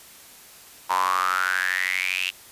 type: tone with high-pass filter sweep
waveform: sawtooth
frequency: 92.5 Hz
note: F#2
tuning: in tune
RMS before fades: -24 dBFS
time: 0.89-2.31 s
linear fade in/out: 20 ms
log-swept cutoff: 940 to 2800 Hz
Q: 9.2
effects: white hiss -47 dBFS RMS until 2.51 s + resampled to 32000 Hz